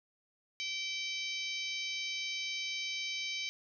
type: harmonic tone with a mistuned harmonic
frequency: 772 Hz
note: G5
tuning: 27 cents flat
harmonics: 3 / 4 / 5 / 6 / 7 / 8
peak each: -39 / -41 / -43 / -45 / -46 / -47 dBFS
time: 0.6-3.49 s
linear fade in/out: 0 ms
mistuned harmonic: 7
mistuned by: -20 cents
effects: none